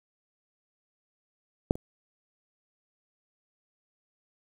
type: clicks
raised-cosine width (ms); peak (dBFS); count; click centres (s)
2; -7 / -25; 2; 1.709 / 1.755
effects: 8-bit